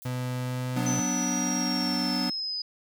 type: noise with exponential decay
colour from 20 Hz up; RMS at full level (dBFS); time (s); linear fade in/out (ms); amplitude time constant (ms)
violet; -42; 0.02-0.17; 0; 31
type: tone with pitch glide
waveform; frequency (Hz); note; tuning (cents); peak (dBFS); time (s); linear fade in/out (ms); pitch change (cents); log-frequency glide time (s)
35% pulse; 125.8 to 127.26; B2 to C3; +32 to -48; -27; 0.05-1; 5; +20; 0.39-0.86
type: chord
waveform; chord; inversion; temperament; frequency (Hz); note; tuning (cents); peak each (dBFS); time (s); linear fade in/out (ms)
square; B minor; second; equal; 185 / 246.9 / 293.7; F#3 / B3 / D4; 0 / 0 / 0; -33 / -31 / -33; 0.76-2.3; 5
type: linear sweep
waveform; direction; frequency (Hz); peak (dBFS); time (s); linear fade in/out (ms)
sine; down; 6100 to 4966; -29; 0.86-2.62; 5
effects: none